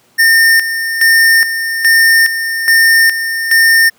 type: tone with tremolo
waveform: square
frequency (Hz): 1816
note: A#6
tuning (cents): -46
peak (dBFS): -6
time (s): 0.18-3.9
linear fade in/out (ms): 20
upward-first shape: square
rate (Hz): 1.2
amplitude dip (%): 65
effects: pink hiss -51 dBFS RMS until 3.98 s + high-pass 150 Hz 12 dB/octave